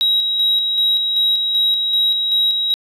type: tone with tremolo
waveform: sine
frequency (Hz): 3835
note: A#7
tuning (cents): +48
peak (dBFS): -11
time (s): 0.01-2.74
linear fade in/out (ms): 0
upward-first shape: square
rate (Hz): 2.6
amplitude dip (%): 40
effects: tanh soft clip ceiling -9 dBFS